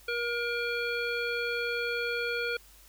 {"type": "harmonic tone with a mistuned harmonic", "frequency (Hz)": 475, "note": "A#4", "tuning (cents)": 33, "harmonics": [1, 3, 5, 7, 9], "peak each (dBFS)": [-33, -33, -35, -42, -42], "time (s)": [0.08, 2.57], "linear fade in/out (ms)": 5, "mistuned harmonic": 9, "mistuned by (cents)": 31, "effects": ["added 50 Hz sine -57 dBFS peak until 2.88 s", "white hiss -57 dBFS RMS until 2.88 s"]}